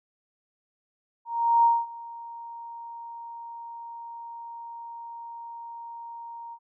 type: tone with ADSR envelope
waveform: sine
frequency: 932.3 Hz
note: A#5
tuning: in tune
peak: -15 dBFS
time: 1.25-6.59 s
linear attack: 390 ms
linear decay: 220 ms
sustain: -22 dB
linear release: 63 ms
effects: none